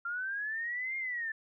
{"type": "linear two-way sweep", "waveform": "sine", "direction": "up then down", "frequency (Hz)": [1375, 2132, 1748], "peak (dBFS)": -33, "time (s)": [0.05, 1.32], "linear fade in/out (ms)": 5, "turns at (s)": 0.97, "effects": []}